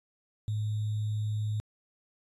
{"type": "tone with sample-and-hold", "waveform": "sine", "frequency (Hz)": 106.6, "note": "G#2", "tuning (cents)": 46, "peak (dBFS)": -28, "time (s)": [0.48, 1.6], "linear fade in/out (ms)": 0, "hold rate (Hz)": 3675, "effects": ["resampled to 24000 Hz"]}